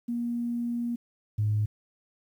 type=tone pair in turn; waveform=sine; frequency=237.4 / 105.94 Hz; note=A#3 / G#2; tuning=+32 / +35 cents; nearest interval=octave + major second; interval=1397 cents; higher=first; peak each=-27 / -22 dBFS; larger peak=second; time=0.08-0.96 / 1.38-1.66 s; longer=first; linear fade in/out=10 ms; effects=tanh soft clip ceiling -18 dBFS + 10-bit